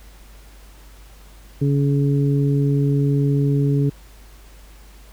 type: harmonic tone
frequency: 141.1 Hz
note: C#3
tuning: 31 cents sharp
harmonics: 1 / 2 / 3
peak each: -16 / -22 / -26 dBFS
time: 1.61-3.9 s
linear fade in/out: 10 ms
effects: added 50 Hz sine -42 dBFS peak until 5.12 s + pink hiss -50 dBFS RMS until 5.12 s